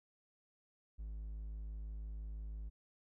triangle tone, 53 Hz, G#1, 36 cents sharp, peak -40 dBFS, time 0.98-2.7 s, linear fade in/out 20 ms, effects none

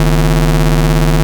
40% pulse ring-modulated tone, 98 Hz, G2, in tune, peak -4 dBFS, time 0-1.23 s, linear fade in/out 0 ms, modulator 57.4 Hz, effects none

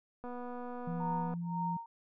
click train, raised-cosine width 1 ms, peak -31 dBFS, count 270, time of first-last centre 0.24-1.338 s, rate 245 Hz
sine tone with pitch glide, 170.8 to 172.29 Hz, F3 to F3, -38 to -23 cents, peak -35 dBFS, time 0.87-1.77 s, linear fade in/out 5 ms, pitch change +15 cents, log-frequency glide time 1.1-1.58 s
sine tone with tremolo, 925 Hz, A#5, 14 cents flat, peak -33 dBFS, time 1-1.86 s, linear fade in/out 2 ms, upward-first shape sine, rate 1.9 Hz, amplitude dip 100%
effects none

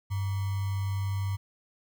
sine tone with sample-and-hold, 98 Hz, G2, in tune, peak -27 dBFS, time 0.1-1.37 s, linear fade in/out 20 ms, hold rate 1050 Hz, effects none

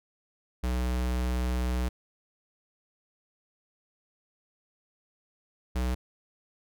square tone pair in turn, 62 / 62.34 Hz, B1 / B1, +7 / +17 cents, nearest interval unison, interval 10 cents, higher second, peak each -27 dBFS, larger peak neither, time 0.63-1.89 / 5.75-5.95 s, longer first, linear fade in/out 10 ms, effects none

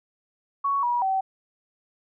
sine tone with pitch steps, 1115 / 964 / 767 Hz, C#6 / B5 / G5, +10 / -42 / -38 cents, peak -21 dBFS, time 0.64-1.21 s, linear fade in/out 10 ms, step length 190 ms, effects none

